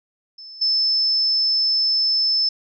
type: tone with level steps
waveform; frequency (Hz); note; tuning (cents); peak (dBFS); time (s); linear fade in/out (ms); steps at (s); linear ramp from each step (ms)
sine; 5260; E8; -5; -36 / -16; 0.38-2.49; 5; 0.61; 10
effects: none